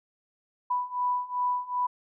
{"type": "beating tone pair", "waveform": "sine", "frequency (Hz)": [987.8, 990.4], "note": ["B5", "B5"], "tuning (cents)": [0, 5], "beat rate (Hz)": 2.6, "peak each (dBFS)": [-30, -28], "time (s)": [0.7, 1.87], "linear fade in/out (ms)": 10, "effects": []}